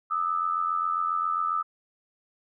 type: tone pair together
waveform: sine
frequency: 1215 / 1302.4 Hz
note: D#6 / E6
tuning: -42 / -21 cents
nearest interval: minor second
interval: 121 cents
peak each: -27 dBFS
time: 0.1-1.63 s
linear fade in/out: 20 ms
effects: none